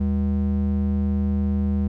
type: ring-modulated tone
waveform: triangle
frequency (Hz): 140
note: C#3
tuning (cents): +18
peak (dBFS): -14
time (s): 0-1.88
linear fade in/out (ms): 10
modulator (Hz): 61.4
effects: none